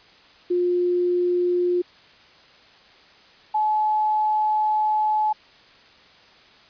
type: tone pair in turn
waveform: sine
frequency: 355 / 856.1 Hz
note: F4 / A5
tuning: +28 / -48 cents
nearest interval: octave + minor third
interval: 1524 cents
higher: second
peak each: -18 dBFS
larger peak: neither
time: 0.5-1.82 / 3.54-5.33 s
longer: second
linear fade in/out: 10 ms
effects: white hiss -51 dBFS RMS until 6.69 s + resampled to 11025 Hz